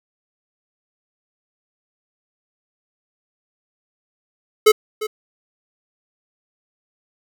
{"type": "tone with echo", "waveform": "square", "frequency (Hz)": 430, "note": "A4", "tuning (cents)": -40, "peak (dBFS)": -8, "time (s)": [4.66, 4.72], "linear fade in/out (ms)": 10, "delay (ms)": 350, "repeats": 1, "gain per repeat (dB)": -15, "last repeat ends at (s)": 5.07, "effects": []}